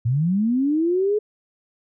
sine linear sweep, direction up, 110 to 430 Hz, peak -17 dBFS, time 0.05-1.19 s, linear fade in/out 10 ms, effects none

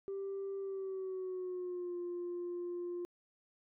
sine tone with pitch glide, 392 to 351.3 Hz, G4 to F4, 0 to +10 cents, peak -36 dBFS, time 0.08-3.05 s, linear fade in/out 0 ms, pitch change -190 cents, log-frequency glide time 0.59-1.97 s, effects tanh soft clip ceiling -35 dBFS

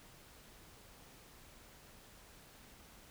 silence, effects pink hiss -59 dBFS RMS until 3.1 s

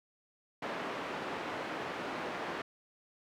pink band-pass noise, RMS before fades -39 dBFS, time 0.62-2.62 s, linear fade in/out 5 ms, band 300 to 2100 Hz, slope 12 dB/octave, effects none

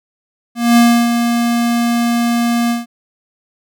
square tone with ADSR envelope, 236.1 Hz, A#3, 22 cents sharp, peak -6 dBFS, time 0.55-2.86 s, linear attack 220 ms, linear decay 310 ms, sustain -7 dB, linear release 160 ms, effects none

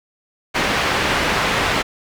white low-pass noise, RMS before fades -19 dBFS, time 0.54-1.83 s, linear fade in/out 20 ms, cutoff 2300 Hz, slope 12 dB/octave, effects none

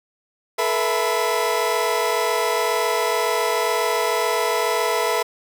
30% pulse tone cluster, 432.8 / 480 / 661 / 1002 Hz, A4 / B4 / E5 / B5, -29 / -49 / +5 / +25 cents, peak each -22 dBFS, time 0.58-5.23 s, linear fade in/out 10 ms, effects none

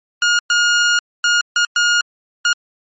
sawtooth tone bursts at uneven times, 1427 Hz, F6, 37 cents sharp, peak -8 dBFS, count 6, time 0.22-0.39 / 0.5-0.99 / 1.24-1.41 / 1.56-1.65 / 1.76-2.01 / 2.45-2.53 s, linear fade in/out 2 ms, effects MP3 32 kbps

